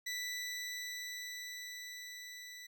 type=tone with level ramp; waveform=20% pulse; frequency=1975.5 Hz; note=B6; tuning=in tune; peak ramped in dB=-32 to -43 dBFS; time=0.06-2.67 s; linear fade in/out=10 ms; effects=none